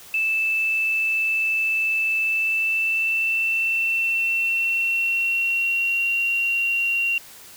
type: tone with pitch glide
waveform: sine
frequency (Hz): 2637 to 2754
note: E7 to F7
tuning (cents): 0 to -25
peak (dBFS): -19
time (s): 0.14-7.18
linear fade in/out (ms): 2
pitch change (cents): +75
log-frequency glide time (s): 2.21-6.13
effects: white hiss -44 dBFS RMS until 7.56 s